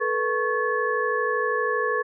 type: tone cluster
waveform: sine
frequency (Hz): 436.1 / 488.7 / 1105 / 1719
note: A4 / B4 / C#6 / A6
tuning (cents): -15 / -18 / -6 / -41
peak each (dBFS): -27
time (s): 0-2.03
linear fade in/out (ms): 20
effects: none